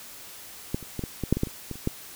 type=clicks; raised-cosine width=3 ms; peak=-13 / -28 / -17 / -17 / -15 / -6 / -15 / -10 / -23 / -20 / -29 / -11 dBFS; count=12; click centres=0.745 / 0.827 / 0.993 / 1.038 / 1.237 / 1.326 / 1.37 / 1.434 / 1.472 / 1.713 / 1.756 / 1.874 s; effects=white hiss -44 dBFS RMS until 2.15 s